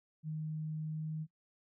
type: tone with pitch glide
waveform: sine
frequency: 155.56 to 156.46 Hz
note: D#3 to D#3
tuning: 0 to +10 cents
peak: -36 dBFS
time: 0.23-1.27 s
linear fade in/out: 50 ms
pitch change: +10 cents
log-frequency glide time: 0.83-1.13 s
effects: noise-tail reverb RT60 0.1 s tail -20 dB re dry